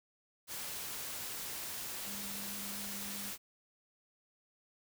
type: tone in noise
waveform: sine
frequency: 201.4 Hz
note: G3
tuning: 47 cents sharp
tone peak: -48 dBFS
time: 2.04-3.33 s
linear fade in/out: 50 ms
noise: white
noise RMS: -42 dBFS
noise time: 0.47-3.38 s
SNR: -9 dB
effects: none

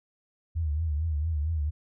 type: tone with vibrato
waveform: sine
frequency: 77.78 Hz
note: D#2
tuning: in tune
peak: -25 dBFS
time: 0.55-1.71 s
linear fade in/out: 20 ms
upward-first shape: triangle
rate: 4.4 Hz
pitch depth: 140 cents each way
effects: none

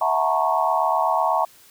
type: tone cluster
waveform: sine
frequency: 653 / 731 / 879 / 947 / 1100 Hz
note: E5 / F#5 / A5 / A#5 / C#6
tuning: -17 / -21 / -2 / +27 / -14 cents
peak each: -24 dBFS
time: 0.01-1.45 s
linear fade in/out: 5 ms
effects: white hiss -51 dBFS RMS until 1.7 s

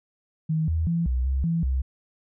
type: tone with pitch steps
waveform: sine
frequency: 158.2 / 80.9 / 168.2 / 62.9 / 66.6 / 166.4 / 65.4 Hz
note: D#3 / E2 / E3 / B1 / C2 / E3 / C2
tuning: +29 / -32 / +35 / +32 / +31 / +17 / 0 cents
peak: -21 dBFS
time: 0.49-1.82 s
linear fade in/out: 10 ms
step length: 190 ms
effects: none

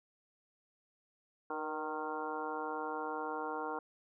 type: harmonic tone with a mistuned harmonic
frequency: 154.1 Hz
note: D#3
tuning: 16 cents flat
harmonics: 2 / 3 / 4 / 5 / 6 / 7 / 8 / 9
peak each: -45 / -42 / -50 / -43 / -43 / -44 / -53 / -45 dBFS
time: 1.5-3.79 s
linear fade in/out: 2 ms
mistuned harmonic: 3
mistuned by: +31 cents
effects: none

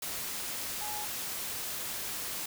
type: tone in noise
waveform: sine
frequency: 841 Hz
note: G#5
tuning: 22 cents sharp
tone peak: -39 dBFS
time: 0.81-1.05 s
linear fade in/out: 5 ms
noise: white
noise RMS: -37 dBFS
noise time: 0.02-2.46 s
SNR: -5 dB
effects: none

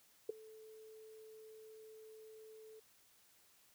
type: tone with ADSR envelope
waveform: sine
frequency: 437.6 Hz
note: A4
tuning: 9 cents flat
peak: -32 dBFS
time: 0.29-2.8 s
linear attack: 5 ms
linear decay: 11 ms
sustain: -22 dB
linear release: 9 ms
effects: white hiss -69 dBFS RMS until 3.74 s

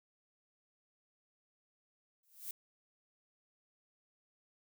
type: noise with exponential growth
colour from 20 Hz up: violet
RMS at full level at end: -39 dBFS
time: 2.23-2.51 s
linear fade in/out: 2 ms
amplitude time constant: 60 ms
effects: none

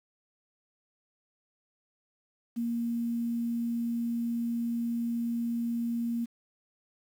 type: tone with quantisation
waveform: sine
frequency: 234.1 Hz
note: A#3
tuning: 8 cents sharp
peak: -28 dBFS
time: 2.56-6.26 s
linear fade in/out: 20 ms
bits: 9
effects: none

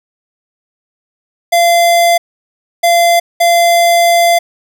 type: tone bursts at uneven times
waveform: square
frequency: 687 Hz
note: F5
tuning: 29 cents flat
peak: -7 dBFS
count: 3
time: 1.52-2.18 / 2.83-3.2 / 3.4-4.39 s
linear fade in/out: 10 ms
effects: none

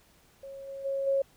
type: tone with level steps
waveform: sine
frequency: 547 Hz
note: C#5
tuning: 23 cents flat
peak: -40 / -37 / -28 / -23 dBFS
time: 0.43-1.22 s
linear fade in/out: 5 ms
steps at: 0.67 / 0.84 / 1.06 s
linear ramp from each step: 20 ms
effects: pink hiss -62 dBFS RMS until 1.36 s

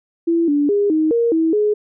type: tone with pitch steps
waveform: sine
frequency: 335.1 / 289.9 / 407.4 / 313.2 / 467.3 / 323.9 / 420.1 Hz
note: E4 / D4 / G#4 / D#4 / A#4 / E4 / G#4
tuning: +29 / -22 / -33 / +11 / +4 / -30 / +20 cents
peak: -13 dBFS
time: 0.27-1.74 s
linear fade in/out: 10 ms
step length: 210 ms
effects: none

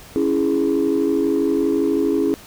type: chord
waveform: sine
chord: C# minor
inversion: none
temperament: equal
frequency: 277.2 / 329.6 / 415.3 Hz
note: C#4 / E4 / G#4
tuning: 0 / 0 / 0 cents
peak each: -19 dBFS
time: 0.16-2.34 s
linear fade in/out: 0 ms
effects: tanh soft clip ceiling -10 dBFS + pink hiss -42 dBFS RMS until 2.46 s

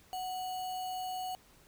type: tone with sample-and-hold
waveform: sine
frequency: 741 Hz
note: F#5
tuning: 2 cents sharp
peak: -35 dBFS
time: 0.13-1.35 s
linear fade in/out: 0 ms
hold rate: 3675 Hz
effects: pink hiss -62 dBFS RMS until 1.67 s

